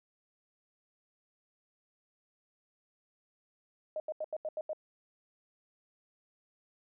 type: tone bursts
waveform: sine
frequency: 620 Hz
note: D#5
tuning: 6 cents flat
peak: -33 dBFS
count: 7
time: 3.96-4.732 s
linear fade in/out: 2 ms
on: 40 ms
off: 82 ms
effects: none